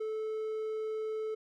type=tone; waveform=triangle; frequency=436 Hz; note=A4; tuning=16 cents flat; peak=-31 dBFS; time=0-1.35 s; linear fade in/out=10 ms; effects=none